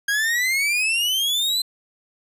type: exponential sweep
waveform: 40% pulse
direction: up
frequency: 1616 to 4100 Hz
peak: -18 dBFS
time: 0.08-1.62 s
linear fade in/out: 5 ms
effects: resampled to 32000 Hz